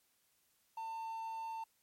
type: tone with quantisation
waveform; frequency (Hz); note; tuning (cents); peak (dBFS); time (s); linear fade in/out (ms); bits
triangle; 899; A5; +37; -38; 0.77-1.64; 5; 11
effects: white hiss -75 dBFS RMS until 1.82 s + MP3 64 kbps